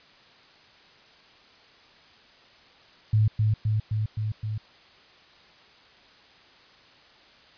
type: tone with echo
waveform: sine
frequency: 107.7 Hz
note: A2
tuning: 37 cents flat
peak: -17 dBFS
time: 3.13-3.28 s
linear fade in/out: 5 ms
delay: 260 ms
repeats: 5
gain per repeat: -2 dB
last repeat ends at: 4.58 s
effects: white hiss -54 dBFS RMS until 7.57 s + resampled to 11025 Hz